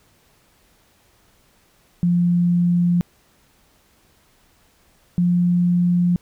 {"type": "tone pair in turn", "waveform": "sine", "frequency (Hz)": [174.61, 176.03], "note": ["F3", "F3"], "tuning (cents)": [0, 14], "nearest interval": "unison", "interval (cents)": 14, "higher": "second", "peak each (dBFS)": -14, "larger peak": "neither", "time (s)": [[2.03, 3.01], [5.18, 6.16]], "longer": "neither", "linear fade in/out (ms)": 0, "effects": ["pink hiss -58 dBFS RMS until 6.21 s"]}